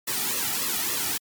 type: noise with flanger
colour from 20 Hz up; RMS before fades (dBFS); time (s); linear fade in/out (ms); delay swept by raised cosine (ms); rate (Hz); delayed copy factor
white; -27; 0.07-1.18; 10; 1.3 to 1.91; 3.5; -1
effects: MP3 96 kbps